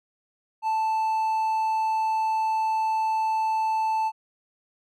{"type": "tone", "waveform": "triangle", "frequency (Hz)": 880, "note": "A5", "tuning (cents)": 0, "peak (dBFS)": -20, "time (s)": [0.62, 4.12], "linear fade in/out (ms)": 50, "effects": []}